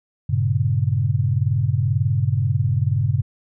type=chord; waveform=sine; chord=G diminished; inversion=none; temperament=equal; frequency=98 / 116.54 / 138.59 Hz; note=G2 / Bb2 / Db3; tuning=0 / 0 / 0 cents; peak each=-21 dBFS; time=0.29-3.22 s; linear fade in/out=10 ms; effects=none